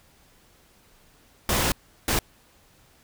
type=noise bursts at uneven times; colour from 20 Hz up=pink; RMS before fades=-23 dBFS; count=2; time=1.49-1.72 / 2.08-2.19 s; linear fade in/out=2 ms; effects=pink hiss -58 dBFS RMS until 3.03 s